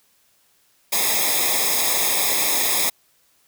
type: noise with comb filter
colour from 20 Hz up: white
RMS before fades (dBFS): -20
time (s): 0.92-2.9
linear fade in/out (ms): 10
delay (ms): 0.68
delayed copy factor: -0.95
effects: white hiss -61 dBFS RMS until 3.47 s